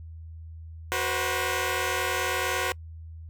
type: tone cluster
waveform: 10% pulse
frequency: 371.3 / 485.3 / 526 Hz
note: F#4 / B4 / C5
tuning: +6 / -30 / +9 cents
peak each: -22 dBFS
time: 0.92-2.72 s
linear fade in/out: 0 ms
effects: noise-tail reverb RT60 0.1 s tail -26 dB re dry + added 81 Hz sine -39 dBFS peak until 3.29 s